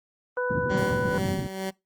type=harmonic tone; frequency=496.5 Hz; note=B4; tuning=9 cents sharp; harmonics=1 / 2 / 3; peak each=-26 / -33 / -30 dBFS; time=0.37-1.18 s; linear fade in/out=2 ms
type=band-pass noise; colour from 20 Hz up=pink; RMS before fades=-30 dBFS; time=0.5-1.47 s; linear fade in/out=5 ms; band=100 to 260 Hz; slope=24 dB/octave
type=tone with tremolo; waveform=15% pulse; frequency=191.1 Hz; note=G3; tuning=44 cents flat; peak=-21 dBFS; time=0.69-1.71 s; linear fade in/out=20 ms; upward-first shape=sine; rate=2.2 Hz; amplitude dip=60%
effects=noise-tail reverb RT60 0.2 s tail -22 dB re dry + Opus 24 kbps